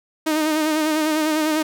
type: tone with vibrato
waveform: sawtooth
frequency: 309.8 Hz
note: D#4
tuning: 7 cents flat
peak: -14 dBFS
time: 0.26-1.63 s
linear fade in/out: 10 ms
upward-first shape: sine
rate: 10 Hz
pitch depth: 42 cents each way
effects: none